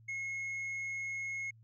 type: tone with tanh clipping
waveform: sine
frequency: 2168 Hz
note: C#7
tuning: 39 cents flat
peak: -37 dBFS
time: 0.08-1.51 s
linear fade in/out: 10 ms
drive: 4 dB
effects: added 112 Hz sine -57 dBFS peak until 1.63 s + resampled to 16000 Hz